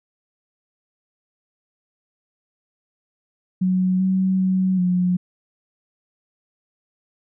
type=tone with pitch steps; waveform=sine; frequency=184.9 / 188.5 / 187.2 / 180.1 Hz; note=F#3 / F#3 / F#3 / F#3; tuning=-1 / +32 / +20 / -46 cents; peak=-16 dBFS; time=3.61-5.17 s; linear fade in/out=10 ms; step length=390 ms; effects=none